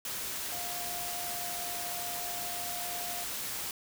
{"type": "tone in noise", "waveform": "sine", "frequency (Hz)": 704, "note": "F5", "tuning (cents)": 14, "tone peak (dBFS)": -41, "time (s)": [0.52, 3.24], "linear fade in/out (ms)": 2, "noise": "white", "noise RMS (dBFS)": -37, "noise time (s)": [0.05, 3.71], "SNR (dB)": -7, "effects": []}